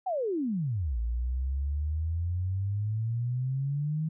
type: exponential two-way sweep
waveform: sine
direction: down then up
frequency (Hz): 788 to 56.1 to 160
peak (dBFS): -27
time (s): 0.06-4.09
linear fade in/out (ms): 10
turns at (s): 0.98
effects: none